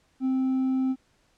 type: tone with hard clipping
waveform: sine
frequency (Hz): 261.6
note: C4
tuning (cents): 0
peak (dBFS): -23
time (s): 0.2-0.96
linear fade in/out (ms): 50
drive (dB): 2
effects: pink hiss -66 dBFS RMS until 1.37 s + low-pass 8000 Hz 12 dB/octave